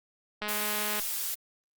click train, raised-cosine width 0.3 ms, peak -18 dBFS, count 122, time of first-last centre 0.42-0.996 s, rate 210 Hz
blue noise, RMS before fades -32 dBFS, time 0.48-1.35 s, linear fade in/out 10 ms
effects Opus 48 kbps

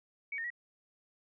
sine tone with pitch steps, 2253 / 1835 / 1921 Hz, C#7 / A#6 / B6, +28 / -28 / -48 cents, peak -35 dBFS, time 0.32-0.503 s, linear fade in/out 5 ms, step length 61 ms, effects none

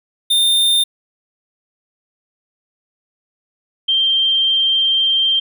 square / sine tone pair in turn, 3621 / 3158 Hz, A7 / G7, +49 / +12 cents, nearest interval major second, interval 237 cents, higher first, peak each -12 dBFS, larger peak neither, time 0.3-0.84 / 3.88-5.4 s, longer second, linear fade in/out 10 ms, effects none

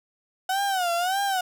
35% pulse tone with vibrato, 740 Hz, F#5, in tune, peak -21 dBFS, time 0.49-1.41 s, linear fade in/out 5 ms, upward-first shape sine, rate 1.7 Hz, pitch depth 140 cents each way, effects none

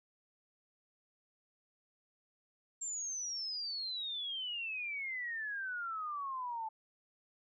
sine exponential sweep, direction down, 7450 to 868 Hz, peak -37 dBFS, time 2.81-6.69 s, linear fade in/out 10 ms, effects none

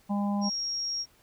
harmonic tone, 202.7 Hz, G#3, 42 cents flat, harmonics 1 / 3 / 4 / 5, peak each -26 / -40 / -36 / -40 dBFS, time 0.09-0.5 s, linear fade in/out 20 ms
sine tone, 5588 Hz, F8, in tune, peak -29 dBFS, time 0.41-1.06 s, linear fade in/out 50 ms
effects pink hiss -62 dBFS RMS until 1.22 s

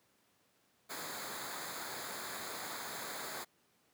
pink noise with comb filter, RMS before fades -43 dBFS, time 0.89-3.45 s, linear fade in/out 20 ms, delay 0.35 ms, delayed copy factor -0.7, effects pink hiss -72 dBFS RMS until 3.93 s + high-pass 150 Hz 12 dB/octave

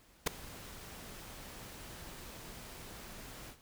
pink noise with ADSR envelope, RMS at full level -26 dBFS, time 0.26-3.57 s, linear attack 13 ms, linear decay 4 ms, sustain -23 dB, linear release 82 ms, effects pink hiss -64 dBFS RMS until 3.61 s

